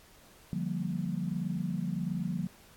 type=chord; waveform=sine; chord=G minor seventh; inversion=second; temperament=equal; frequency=146.83 / 174.61 / 196 / 233.1 Hz; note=D3 / F3 / G3 / Bb3; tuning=0 / 0 / 0 / 0 cents; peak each=-38 / -33 / -37 / -39 dBFS; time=0.53-2.47 s; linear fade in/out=0 ms; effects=pink hiss -58 dBFS RMS until 2.76 s + AAC 64 kbps